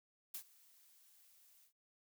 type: noise with ADSR envelope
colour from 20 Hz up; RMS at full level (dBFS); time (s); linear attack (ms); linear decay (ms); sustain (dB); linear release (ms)
blue; -44; 0.34-1.73; 7; 83; -23; 100
effects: noise-tail reverb RT60 0.1 s tail -24 dB re dry